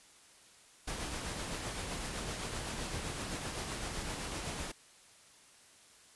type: noise with tremolo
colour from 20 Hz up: pink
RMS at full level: -38 dBFS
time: 0.87-4.72 s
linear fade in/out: 10 ms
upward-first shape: triangle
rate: 7.8 Hz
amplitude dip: 35%
effects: white hiss -60 dBFS RMS until 6.15 s + resampled to 24000 Hz